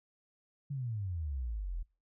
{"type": "exponential sweep", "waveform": "sine", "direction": "down", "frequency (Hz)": [145.9, 38.89], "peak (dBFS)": -34, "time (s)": [0.7, 1.83], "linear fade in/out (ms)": 10, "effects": ["noise-tail reverb RT60 0.3 s tail -23 dB re dry"]}